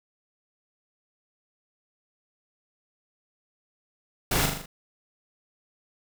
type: noise with echo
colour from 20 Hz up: pink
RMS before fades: -25 dBFS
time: 4.31-4.46 s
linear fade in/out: 5 ms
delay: 40 ms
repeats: 5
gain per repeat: -4 dB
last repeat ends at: 4.66 s
effects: none